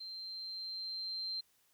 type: tone with level ramp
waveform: sine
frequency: 4142 Hz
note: C8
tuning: 18 cents flat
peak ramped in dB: -43 to -36 dBFS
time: 0-1.41 s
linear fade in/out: 10 ms
effects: white hiss -72 dBFS RMS until 1.73 s